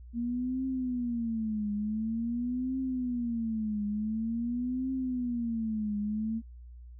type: tone with vibrato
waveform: sine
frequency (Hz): 233.1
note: A#3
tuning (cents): 0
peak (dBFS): -29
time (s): 0.13-6.42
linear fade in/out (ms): 50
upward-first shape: triangle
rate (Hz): 0.47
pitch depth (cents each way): 220
effects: added 60 Hz sine -45 dBFS peak until 6.99 s